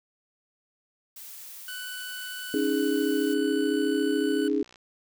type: noise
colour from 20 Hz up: blue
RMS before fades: -43 dBFS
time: 1.16-3.34 s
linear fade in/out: 5 ms
type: tone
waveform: 25% pulse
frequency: 1493 Hz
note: F#6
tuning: 15 cents sharp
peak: -32 dBFS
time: 1.68-4.48 s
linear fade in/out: 2 ms
type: chord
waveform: sine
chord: C# suspended second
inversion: none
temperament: equal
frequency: 277.2 / 311.1 / 415.3 Hz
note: C#4 / D#4 / G#4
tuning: 0 / 0 / 0 cents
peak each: -27 dBFS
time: 2.54-4.63 s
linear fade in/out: 2 ms
type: click train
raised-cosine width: 0.2 ms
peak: -34 dBFS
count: 136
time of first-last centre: 2.57-4.758 s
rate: 61.7 Hz
effects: none